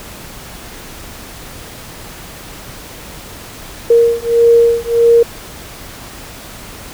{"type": "beating tone pair", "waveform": "sine", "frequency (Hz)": [466.2, 467.8], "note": ["A#4", "A#4"], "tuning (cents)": [0, 6], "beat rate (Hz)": 1.6, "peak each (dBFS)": -10, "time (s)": [3.9, 5.23], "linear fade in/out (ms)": 5, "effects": ["pink hiss -32 dBFS RMS until 6.93 s"]}